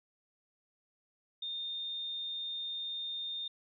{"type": "tone", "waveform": "sine", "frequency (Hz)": 3641, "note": "A#7", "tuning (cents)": -41, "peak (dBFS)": -36, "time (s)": [1.42, 3.48], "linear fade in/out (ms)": 5, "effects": []}